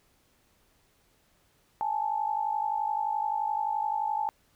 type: tone pair together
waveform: sine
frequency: 828.4 / 880 Hz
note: G#5 / A5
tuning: -5 / 0 cents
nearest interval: minor second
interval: 105 cents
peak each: -30 / -29 dBFS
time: 1.81-4.29 s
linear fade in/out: 0 ms
effects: pink hiss -67 dBFS RMS until 4.55 s